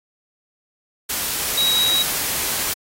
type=tone in noise; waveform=sine; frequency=3835 Hz; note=A#7; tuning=48 cents sharp; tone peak=-16 dBFS; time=1.57-2.03 s; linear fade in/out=10 ms; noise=white; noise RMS=-23 dBFS; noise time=1.09-2.74 s; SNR=+4 dB; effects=AAC 48 kbps